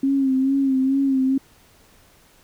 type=tone with vibrato; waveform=sine; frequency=268.5 Hz; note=C4; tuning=45 cents sharp; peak=-16 dBFS; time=0.03-1.38 s; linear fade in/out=5 ms; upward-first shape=sine; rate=2.3 Hz; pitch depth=46 cents each way; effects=pink hiss -54 dBFS RMS until 2.43 s